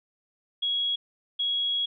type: tone pair in turn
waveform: sine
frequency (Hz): 3322 / 3322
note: G#7 / G#7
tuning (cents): 0 / 0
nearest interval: unison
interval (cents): 0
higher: neither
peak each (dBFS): -24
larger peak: neither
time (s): 0.62-0.96 / 1.39-1.86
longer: second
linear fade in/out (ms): 10
effects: none